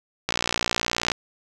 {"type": "click train", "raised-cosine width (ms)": 0.2, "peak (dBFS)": -5, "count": 50, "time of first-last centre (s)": [0.29, 1.118], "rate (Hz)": 59.2, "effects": []}